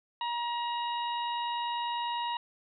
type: harmonic tone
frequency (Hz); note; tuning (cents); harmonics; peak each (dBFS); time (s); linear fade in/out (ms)
950; A#5; +33; 1 / 2 / 3 / 4; -31 / -44 / -40 / -42; 0.21-2.37; 2
effects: none